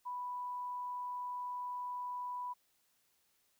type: tone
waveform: sine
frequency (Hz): 988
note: B5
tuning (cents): 0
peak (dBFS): -38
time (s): 0.05-2.54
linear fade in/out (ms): 20
effects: white hiss -75 dBFS RMS until 3.59 s